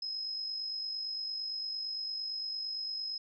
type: tone with amplitude modulation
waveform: sine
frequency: 5120 Hz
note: D#8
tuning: 49 cents sharp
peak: -33 dBFS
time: 0.02-3.18 s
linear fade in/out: 5 ms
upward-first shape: sine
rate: 48.8 Hz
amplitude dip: 40%
effects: none